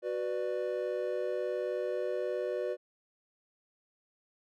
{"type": "chord", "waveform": "triangle", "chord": "B minor", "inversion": "second", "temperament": "just", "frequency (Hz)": [370.4, 493.9, 592.7], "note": ["F#4", "B4", "D5"], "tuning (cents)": [2, 0, 16], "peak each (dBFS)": [-34, -33, -34], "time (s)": [0.02, 2.77], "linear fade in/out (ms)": 50, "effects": []}